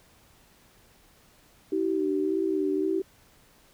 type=tone; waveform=sine; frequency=383 Hz; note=G4; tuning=40 cents flat; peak=-26 dBFS; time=1.72-3.02 s; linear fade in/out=5 ms
type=tone with vibrato; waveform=sine; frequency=311.1 Hz; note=D#4; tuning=in tune; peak=-27 dBFS; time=1.72-3 s; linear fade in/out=5 ms; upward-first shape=sine; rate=1.8 Hz; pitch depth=85 cents each way
effects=pink hiss -59 dBFS RMS until 3.73 s